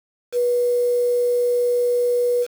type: tone with quantisation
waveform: sine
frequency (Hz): 486.6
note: B4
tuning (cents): -26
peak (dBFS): -16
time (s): 0.32-2.47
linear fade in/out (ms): 50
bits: 6
effects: none